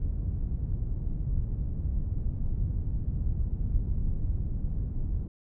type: low-pass noise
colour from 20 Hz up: pink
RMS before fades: -29 dBFS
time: 0-5.28 s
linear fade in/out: 5 ms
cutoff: 110 Hz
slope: 12 dB/octave
effects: none